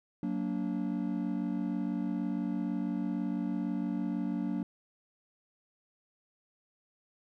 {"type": "chord", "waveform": "triangle", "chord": "Gb augmented", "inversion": "none", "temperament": "just", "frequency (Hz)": [185, 231.2, 289.1], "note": ["Gb3", "Bb3", "D4"], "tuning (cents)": [0, -14, -27], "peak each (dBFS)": [-33, -33, -33], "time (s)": [0.23, 4.63], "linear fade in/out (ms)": 2, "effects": []}